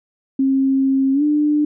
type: tone with pitch glide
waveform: sine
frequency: 268.6 to 298 Hz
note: C4 to D4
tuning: +46 to +25 cents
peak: -13 dBFS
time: 0.39-1.65 s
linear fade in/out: 5 ms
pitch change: +179 cents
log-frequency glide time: 1.13-1.23 s
effects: none